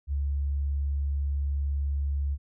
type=tone; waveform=sine; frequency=70.5 Hz; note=C#2; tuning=30 cents sharp; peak=-25 dBFS; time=0.07-2.38 s; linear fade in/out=50 ms; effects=none